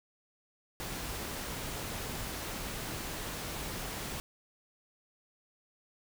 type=noise; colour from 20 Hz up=pink; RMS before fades=-39 dBFS; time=0.8-4.2 s; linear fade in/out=0 ms; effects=none